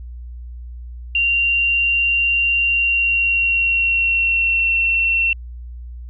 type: tone with pitch glide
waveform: sine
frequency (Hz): 2768 to 2711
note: F7 to E7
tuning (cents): -16 to +48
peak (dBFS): -14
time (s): 1.15-5.33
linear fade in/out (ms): 2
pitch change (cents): -36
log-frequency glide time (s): 2.64-4.71
effects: added 60 Hz sine -30 dBFS peak until 6.09 s